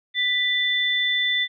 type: tone pair together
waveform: sine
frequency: 1979 / 3526 Hz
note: B6 / A7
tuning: +3 / +3 cents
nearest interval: minor seventh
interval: 1000 cents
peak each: -22 dBFS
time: 0.14-1.48 s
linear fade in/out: 50 ms
effects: none